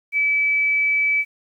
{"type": "tone", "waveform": "sine", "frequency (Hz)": 2300, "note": "D7", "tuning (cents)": -37, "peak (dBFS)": -16, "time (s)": [0.12, 1.25], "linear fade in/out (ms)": 50, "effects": ["9-bit"]}